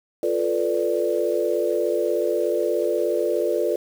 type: chord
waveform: sine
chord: B half-diminished seventh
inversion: second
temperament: equal with one note detuned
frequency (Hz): 349.2 / 437.2 / 493.9 / 587.3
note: F4 / A4 / B4 / D5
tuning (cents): 0 / -11 / 0 / 0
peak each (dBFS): -25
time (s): 0.23-3.76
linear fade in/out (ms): 2
effects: 7-bit